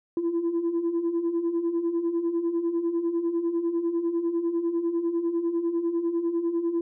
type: beating tone pair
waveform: sine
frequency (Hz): 330.5 / 340.5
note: E4 / F4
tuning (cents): +5 / -44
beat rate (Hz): 10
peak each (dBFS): -29 / -23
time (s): 0.17-6.81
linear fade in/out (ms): 2
effects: tanh soft clip ceiling -20 dBFS